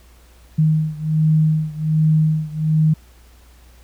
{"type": "beating tone pair", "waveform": "sine", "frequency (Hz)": [155.56, 156.86], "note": ["D#3", "D#3"], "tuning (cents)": [0, 14], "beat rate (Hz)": 1.3, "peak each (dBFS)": [-16, -18], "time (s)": [0.58, 2.94], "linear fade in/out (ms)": 10, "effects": ["added 60 Hz sine -45 dBFS peak until 3.83 s", "pink hiss -53 dBFS RMS until 3.83 s"]}